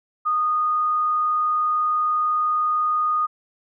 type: tone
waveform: sine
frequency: 1233 Hz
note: D#6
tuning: 16 cents flat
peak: -18 dBFS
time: 0.25-3.27 s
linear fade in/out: 20 ms
effects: none